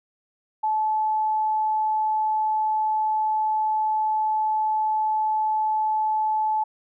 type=tone; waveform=sine; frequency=865 Hz; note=A5; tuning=30 cents flat; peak=-20 dBFS; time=0.63-6.64 s; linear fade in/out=10 ms; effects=none